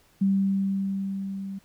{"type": "tone with level ramp", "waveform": "sine", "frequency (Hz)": 195, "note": "G3", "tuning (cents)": -9, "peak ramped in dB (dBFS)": [-18, -32], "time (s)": [0.21, 1.59], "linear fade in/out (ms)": 10, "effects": ["pink hiss -61 dBFS RMS until 1.64 s"]}